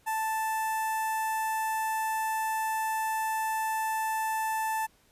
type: tone with notch filter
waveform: sawtooth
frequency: 880 Hz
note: A5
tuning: in tune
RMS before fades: -30 dBFS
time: 0.06-4.87 s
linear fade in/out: 20 ms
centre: 4100 Hz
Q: 0.55
effects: pink hiss -64 dBFS RMS until 5.11 s + resampled to 32000 Hz